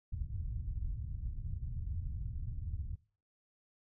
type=low-pass noise; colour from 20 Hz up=white; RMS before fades=-39 dBFS; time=0.12-2.96 s; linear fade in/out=5 ms; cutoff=100 Hz; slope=24 dB/octave; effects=noise-tail reverb RT60 0.4 s tail -21 dB re dry